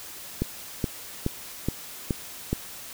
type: click train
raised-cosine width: 3 ms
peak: -11 dBFS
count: 6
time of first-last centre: 0.42-2.53 s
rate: 2.37 Hz
effects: white hiss -41 dBFS RMS until 2.93 s